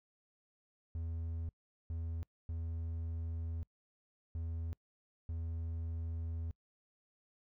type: tone bursts at uneven times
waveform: triangle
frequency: 82.41 Hz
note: E2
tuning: in tune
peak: -35 dBFS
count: 5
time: 0.95-1.49 / 1.9-2.23 / 2.49-3.63 / 4.35-4.73 / 5.29-6.51 s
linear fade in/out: 0 ms
effects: noise-tail reverb RT60 0.1 s tail -26 dB re dry